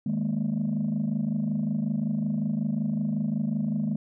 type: chord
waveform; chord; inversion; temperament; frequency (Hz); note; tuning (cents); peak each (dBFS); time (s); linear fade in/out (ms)
sine; D# suspended fourth; none; equal; 155.56 / 207.7 / 233.1; D#3 / G#3 / A#3; 0 / 0 / 0; -29 / -26 / -28; 0.06-3.96; 5
effects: tanh soft clip ceiling -20 dBFS